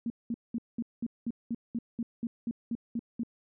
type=tone bursts; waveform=sine; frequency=233.1 Hz; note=A#3; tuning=in tune; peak=-29 dBFS; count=14; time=0.06-3.234 s; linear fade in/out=2 ms; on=41 ms; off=200 ms; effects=none